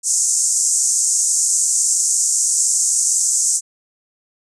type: band-pass noise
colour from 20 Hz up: pink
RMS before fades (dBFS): -17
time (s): 0.03-3.61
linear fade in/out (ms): 50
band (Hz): 6400 to 8600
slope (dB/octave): 48
effects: none